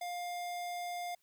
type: tone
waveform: square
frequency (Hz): 705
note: F5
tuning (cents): +16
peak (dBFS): -38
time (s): 0.01-1.15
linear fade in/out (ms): 5
effects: white hiss -75 dBFS RMS until 1.22 s

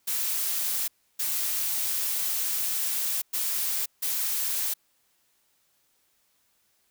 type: noise bursts at uneven times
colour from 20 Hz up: blue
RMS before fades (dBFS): -28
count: 4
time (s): 0.07-0.88 / 1.19-3.22 / 3.33-3.86 / 4.02-4.74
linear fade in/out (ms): 10
effects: white hiss -69 dBFS RMS until 6.9 s

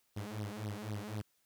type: tone with flanger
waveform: sawtooth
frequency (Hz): 105.1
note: G#2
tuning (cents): +21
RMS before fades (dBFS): -41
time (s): 0.16-1.22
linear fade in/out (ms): 10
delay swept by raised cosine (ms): 0.2 to 4.8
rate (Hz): 3.9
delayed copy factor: +0.95
effects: white hiss -75 dBFS RMS until 1.45 s

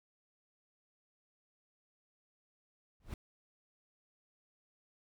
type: noise with exponential growth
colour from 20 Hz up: brown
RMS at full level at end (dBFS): -35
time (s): 3-3.14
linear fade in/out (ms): 2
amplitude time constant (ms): 30
effects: none

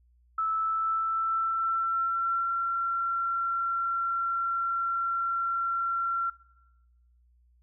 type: tone with pitch glide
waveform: sine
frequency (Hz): 1310 to 1364.1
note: E6 to F6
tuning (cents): -11 to -41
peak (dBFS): -25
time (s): 0.38-6.3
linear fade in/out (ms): 5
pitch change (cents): +70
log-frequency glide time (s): 0.51-2.53
effects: noise-tail reverb RT60 1.0 s tail -22 dB re dry + added 60 Hz sine -60 dBFS peak until 7.62 s

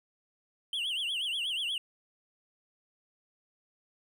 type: tone with vibrato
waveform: triangle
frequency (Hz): 3053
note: G7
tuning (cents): -46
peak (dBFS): -29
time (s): 0.73-1.78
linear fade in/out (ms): 2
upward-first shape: triangle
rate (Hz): 8.3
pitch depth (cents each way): 220
effects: none

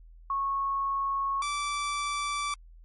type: tone pair in turn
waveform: sine / sawtooth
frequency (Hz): 1100 / 1162.9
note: C#6 / D6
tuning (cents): -14 / -17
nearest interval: minor second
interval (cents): 97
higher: second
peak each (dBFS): -26 / -25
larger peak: second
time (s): 0.3-1.42 / 1.42-2.54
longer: neither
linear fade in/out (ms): 2
effects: added 41 Hz sine -48 dBFS peak until 2.84 s + MP3 48 kbps

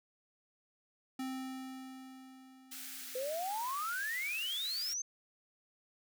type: tone with exponential decay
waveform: square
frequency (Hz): 261.6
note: C4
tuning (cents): 0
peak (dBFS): -37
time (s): 1.19-4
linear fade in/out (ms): 5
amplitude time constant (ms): 610
type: high-pass noise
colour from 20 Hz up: white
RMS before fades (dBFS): -46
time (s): 2.71-4.94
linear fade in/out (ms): 10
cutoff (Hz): 1300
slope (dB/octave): 48
type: exponential sweep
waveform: sine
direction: up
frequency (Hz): 494.2 to 6380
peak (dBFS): -35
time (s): 3.15-5.02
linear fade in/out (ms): 5
effects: none

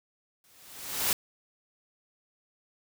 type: noise with exponential growth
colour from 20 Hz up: white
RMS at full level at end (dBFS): -24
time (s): 0.44-1.13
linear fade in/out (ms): 1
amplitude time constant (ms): 150
effects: none

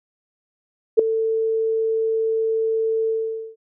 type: tone with ADSR envelope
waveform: sine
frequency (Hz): 445.8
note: A4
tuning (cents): +23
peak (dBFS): -5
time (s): 0.97-3.56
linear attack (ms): 23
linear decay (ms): 3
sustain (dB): -13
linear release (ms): 480
effects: none

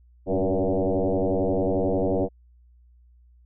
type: tone with frequency modulation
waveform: sine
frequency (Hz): 100.5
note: G2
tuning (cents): +44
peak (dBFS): -20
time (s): 0.26-2.29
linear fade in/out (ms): 50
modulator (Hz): 94.9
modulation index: 6
effects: added 60 Hz sine -52 dBFS peak until 3.45 s

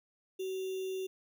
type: tone with sample-and-hold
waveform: sine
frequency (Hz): 377.8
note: F#4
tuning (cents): +36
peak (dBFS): -34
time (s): 0.39-1.07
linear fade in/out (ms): 10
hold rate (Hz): 3150
effects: none

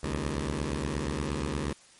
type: beating tone pair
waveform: 10% pulse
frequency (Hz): 68.4 / 76.9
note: C#2 / D#2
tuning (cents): -23 / -20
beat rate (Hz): 8.5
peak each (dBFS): -24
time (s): 0.03-1.73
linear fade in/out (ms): 5
effects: white hiss -56 dBFS RMS until 1.99 s + MP3 48 kbps

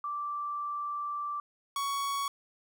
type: tone pair in turn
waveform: sine / 45% pulse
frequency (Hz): 1170 / 1117.9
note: D6 / C#6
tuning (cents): -7 / +14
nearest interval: minor second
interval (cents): 79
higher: first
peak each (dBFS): -32 / -30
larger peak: second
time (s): 0.04-1.4 / 1.76-2.28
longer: first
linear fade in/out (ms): 2
effects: 12-bit

